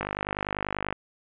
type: click train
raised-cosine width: 0.5 ms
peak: -13 dBFS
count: 47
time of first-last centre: 0.01-0.926 s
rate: 50.2 Hz
effects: resampled to 8000 Hz + 9-bit